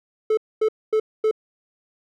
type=tone bursts; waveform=triangle; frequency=435 Hz; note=A4; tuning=20 cents flat; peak=-14 dBFS; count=4; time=0.3-1.312 s; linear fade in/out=5 ms; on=73 ms; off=240 ms; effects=none